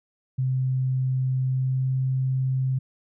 sine tone with pitch glide, 130 to 131.06 Hz, C3 to C3, -11 to +3 cents, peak -21 dBFS, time 0.38-2.79 s, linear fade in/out 10 ms, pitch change +14 cents, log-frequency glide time 1.44-1.95 s, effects none

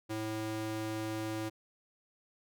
square tone with high-pass filter, 109.2 Hz, A2, 13 cents flat, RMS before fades -37 dBFS, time 0.09-1.5 s, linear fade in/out 20 ms, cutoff 220 Hz, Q 2.3, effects none

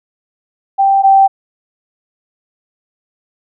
sine tone pair in turn, 784 / 779.5 Hz, G5 / G5, 0 / -10 cents, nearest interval unison, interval 10 cents, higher first, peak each -7 / -4 dBFS, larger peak second, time 0.78-1.03 / 1.03-1.28 s, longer neither, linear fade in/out 20 ms, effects none

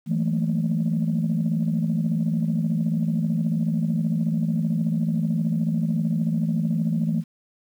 sine tone cluster, 164 / 182.5 / 218.9 / 232.4 Hz, E3 / F#3 / A3 / A#3, -9 / -24 / -9 / -5 cents, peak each -22 / -31 / -24 / -29 dBFS, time 0.06-7.24 s, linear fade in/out 50 ms, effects tanh soft clip ceiling -14 dBFS + 9-bit

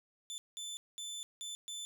25% pulse tone bursts at uneven times, 3520 Hz, A7, in tune, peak -37 dBFS, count 5, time 0.3-0.38 / 0.57-0.77 / 0.98-1.23 / 1.41-1.55 / 1.68-1.85 s, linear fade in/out 0 ms, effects none

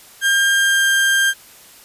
35% pulse tone with pitch glide, 1602 to 1591.9 Hz, G6 to G6, +37 to +26 cents, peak -11 dBFS, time 0.21-1.34 s, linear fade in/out 50 ms, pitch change -11 cents, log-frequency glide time 0.53-0.89 s, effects white hiss -44 dBFS RMS until 1.84 s + resampled to 32000 Hz

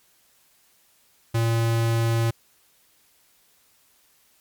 square tone, 114.9 Hz, A#2, 25 cents flat, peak -20 dBFS, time 1.34-2.31 s, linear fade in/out 10 ms, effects white hiss -61 dBFS RMS until 4.4 s + MP3 96 kbps

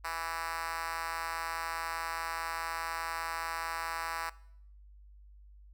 5% pulse tone with high-pass filter, 164.81 Hz, E3, in tune, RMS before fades -37 dBFS, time 0.04-4.3 s, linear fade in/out 10 ms, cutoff 980 Hz, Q 1.7, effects noise-tail reverb RT60 0.7 s tail -21 dB re dry + added 50 Hz sine -52 dBFS peak until 5.73 s

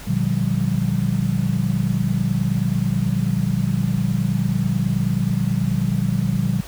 sine chord, G minor seventh, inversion first, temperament just, 117.6 / 147 / 176.4 / 196 Hz, Bb2 / D3 / F3 / G3, +16 / +2 / +18 / 0 cents, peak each -23 dBFS, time 0.07-6.61 s, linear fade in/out 10 ms, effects added 50 Hz sine -38 dBFS peak until 6.67 s + pink hiss -39 dBFS RMS until 6.67 s

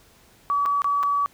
sine tone with dropouts, 1142 Hz, D6, 49 cents flat, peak -19 dBFS, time 0.5-1.26 s, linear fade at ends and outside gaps 0 ms, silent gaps 0.655-0.66 / 0.819-0.844 / 1.03-1.034 s, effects pink hiss -55 dBFS RMS until 1.33 s

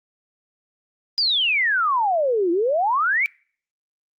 sine exponential two-way sweep, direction down then up, 4990 to 330 to 2367 Hz, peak -17 dBFS, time 1.18-3.26 s, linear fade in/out 0 ms, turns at 2.51 s, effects noise-tail reverb RT60 0.5 s tail -26 dB re dry + Opus 48 kbps

